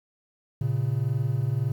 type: tone pair together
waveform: triangle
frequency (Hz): 114.7 / 136.4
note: A#2 / C#3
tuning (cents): -28 / -28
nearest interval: minor third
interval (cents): 300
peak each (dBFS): -24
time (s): 0.61-1.72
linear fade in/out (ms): 5
effects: 9-bit